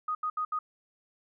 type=tone bursts at uneven times; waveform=sine; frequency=1244.5 Hz; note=D#6; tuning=in tune; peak=-28 dBFS; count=4; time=0.08-0.15 / 0.23-0.3 / 0.37-0.45 / 0.52-0.59 s; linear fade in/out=5 ms; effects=none